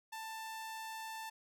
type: tone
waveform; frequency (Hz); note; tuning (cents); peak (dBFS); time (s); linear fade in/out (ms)
sawtooth; 887; A5; +14; -39; 0.12-1.3; 10
effects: none